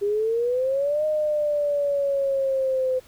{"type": "exponential two-way sweep", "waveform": "sine", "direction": "up then down", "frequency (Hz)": [400, 617, 511], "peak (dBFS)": -20, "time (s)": [0.01, 3], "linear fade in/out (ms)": 20, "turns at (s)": 1.05, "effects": ["pink hiss -53 dBFS RMS until 3.07 s"]}